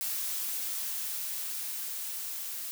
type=noise with level ramp; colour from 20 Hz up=blue; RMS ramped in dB=-33 to -38 dBFS; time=0.01-2.71 s; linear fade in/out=0 ms; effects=none